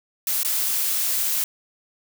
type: noise with dropouts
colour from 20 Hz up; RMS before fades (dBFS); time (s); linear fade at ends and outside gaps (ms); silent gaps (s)
blue; -23; 0.27-1.44; 1; 0.432-0.448
effects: none

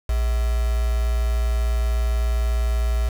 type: tone with quantisation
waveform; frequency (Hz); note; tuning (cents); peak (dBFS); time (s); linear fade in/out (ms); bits
sine; 58.27; A#1; 0; -18; 0.09-3.09; 5; 5
effects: none

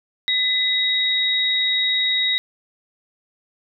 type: tone pair together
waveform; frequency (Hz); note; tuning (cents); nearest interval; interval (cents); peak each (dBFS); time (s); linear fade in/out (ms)
sine; 2011 / 3793; B6 / A#7; +31 / +29; major seventh; 1098; -23 / -18; 0.28-2.38; 0
effects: none

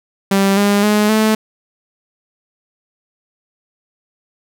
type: tone with pitch steps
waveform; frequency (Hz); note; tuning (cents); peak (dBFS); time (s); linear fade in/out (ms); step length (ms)
sawtooth; 196 / 202.9 / 210.1 / 217.5; G3 / G#3 / G#3 / A3; 0 / -40 / +20 / -20; -7; 0.31-1.35; 5; 260
effects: none

